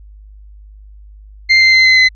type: tone with pitch steps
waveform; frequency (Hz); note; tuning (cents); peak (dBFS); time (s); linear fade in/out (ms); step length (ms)
35% pulse; 2093 / 2079 / 2064 / 2050 / 2036; C7 / C7 / C7 / C7 / C7; 0 / -12 / -24 / -36 / -48; -4; 1.49-2.09; 20; 120
effects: added 51 Hz sine -35 dBFS peak until 2.15 s + resampled to 16000 Hz

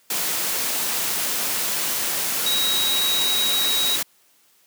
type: tone in noise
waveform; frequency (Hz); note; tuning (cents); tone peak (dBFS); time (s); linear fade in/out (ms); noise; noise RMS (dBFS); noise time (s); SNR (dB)
sine; 3827; A#7; +45; -20; 2.46-3.96; 5; white; -24; 0.1-4.03; +1
effects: white hiss -59 dBFS RMS until 4.66 s + high-pass 150 Hz 12 dB/octave

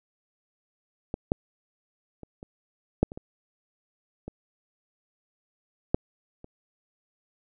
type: clicks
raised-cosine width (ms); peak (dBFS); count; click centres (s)
2; -16 / -9 / -28 / -28 / -6 / -25 / -24 / -23 / -7 / -30; 10; 1.141 / 1.319 / 2.233 / 2.429 / 3.03 / 3.119 / 3.175 / 4.28 / 5.945 / 6.444
effects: none

